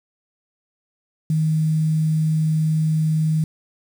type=tone with quantisation; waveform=sine; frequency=156.9 Hz; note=D#3; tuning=15 cents sharp; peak=-16 dBFS; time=1.3-3.44 s; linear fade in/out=2 ms; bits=7; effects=none